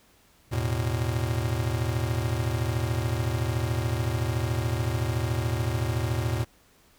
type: chord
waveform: square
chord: E suspended fourth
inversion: none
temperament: just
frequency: 82.41 / 109.88 / 123.61 Hz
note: E2 / A2 / B2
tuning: 0 / -2 / +2 cents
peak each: -32 / -29 / -30 dBFS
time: 0.51-6.45 s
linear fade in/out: 20 ms
effects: pink hiss -60 dBFS RMS until 6.98 s